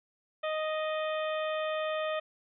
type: harmonic tone with a mistuned harmonic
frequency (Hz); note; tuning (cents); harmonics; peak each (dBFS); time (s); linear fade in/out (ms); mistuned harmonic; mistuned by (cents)
622.3; D#5; 0; 1 / 2 / 3 / 4 / 5 / 6; -31 / -37 / -41 / -43 / -45 / -47; 0.43-2.2; 10; 6; -88
effects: none